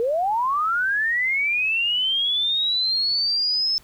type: linear sweep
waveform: sine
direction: up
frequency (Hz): 445.5 to 5274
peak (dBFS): -19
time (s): 0-3.78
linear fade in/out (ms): 0
effects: pink hiss -53 dBFS RMS until 3.83 s